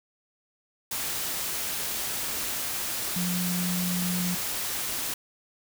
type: tone in noise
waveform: sine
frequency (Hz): 178.9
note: F3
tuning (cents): +42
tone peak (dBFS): -27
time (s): 3.16-4.35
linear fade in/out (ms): 5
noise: white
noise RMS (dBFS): -31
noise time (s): 0.91-5.14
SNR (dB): +1
effects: none